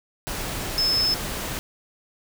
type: tone in noise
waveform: sine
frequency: 5220 Hz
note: E8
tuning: 18 cents flat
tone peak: -19 dBFS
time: 0.78-1.14 s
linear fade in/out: 0 ms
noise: pink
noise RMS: -30 dBFS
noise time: 0.27-1.59 s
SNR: +8 dB
effects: none